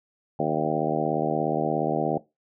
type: harmonic tone with a mistuned harmonic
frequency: 77 Hz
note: D#2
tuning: 17 cents flat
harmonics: 2 / 3 / 4 / 5 / 6 / 7 / 8 / 9 / 10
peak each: -31 / -31 / -31 / -31 / -31 / -31 / -31 / -31 / -31 dBFS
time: 0.39-2.18 s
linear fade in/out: 5 ms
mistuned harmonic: 10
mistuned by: +27 cents
effects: noise-tail reverb RT60 0.2 s tail -17 dB re dry